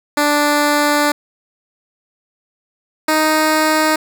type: tone pair in turn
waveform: 10% pulse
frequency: 293.6 / 311.1 Hz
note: D4 / D#4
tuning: 0 / 0 cents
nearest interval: minor second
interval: 100 cents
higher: second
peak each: -4 dBFS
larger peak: neither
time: 0.17-1.12 / 3.08-3.96 s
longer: first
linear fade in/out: 5 ms
effects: none